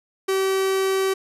45% pulse tone, 384 Hz, G4, 36 cents flat, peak -19 dBFS, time 0.28-1.14 s, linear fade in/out 10 ms, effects resampled to 32000 Hz + 10-bit

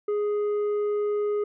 sine tone with tanh clipping, 415.3 Hz, G#4, in tune, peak -24 dBFS, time 0.08-1.44 s, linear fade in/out 5 ms, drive 5 dB, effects none

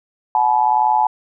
sine tone with amplitude modulation, 860 Hz, A5, 40 cents flat, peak -8 dBFS, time 0.35-1.07 s, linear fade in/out 2 ms, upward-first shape sine, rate 122 Hz, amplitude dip 95%, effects none

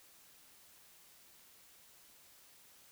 silence, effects white hiss -62 dBFS RMS until 2.91 s

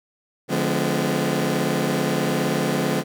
20% pulse chord, D diminished seventh, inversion none, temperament just, 146.83 / 176.2 / 211.4 / 253.7 Hz, D3 / F3 / Ab3 / Cb4, 0 / +16 / +31 / +47 cents, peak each -21 dBFS, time 0.48-3.04 s, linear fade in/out 50 ms, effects none

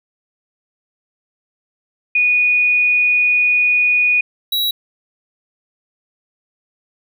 sine / square tone pair in turn, 2465 / 3882 Hz, D#7 / B7, -17 / -31 cents, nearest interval minor sixth, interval 786 cents, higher second, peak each -11 / -16 dBFS, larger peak first, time 2.15-4.21 / 4.52-4.71 s, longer first, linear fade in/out 5 ms, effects none

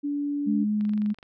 sine tone, 288.1 Hz, D4, 33 cents flat, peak -25 dBFS, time 0.03-0.65 s, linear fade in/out 20 ms
sine tone with vibrato, 210.2 Hz, G#3, 21 cents sharp, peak -22 dBFS, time 0.46-1.14 s, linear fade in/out 20 ms, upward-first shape triangle, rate 4.5 Hz, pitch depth 10 cents each way
click train, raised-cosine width 0.3 ms, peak -31 dBFS, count 11, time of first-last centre 0.81-1.228 s, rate 23.9 Hz
effects none

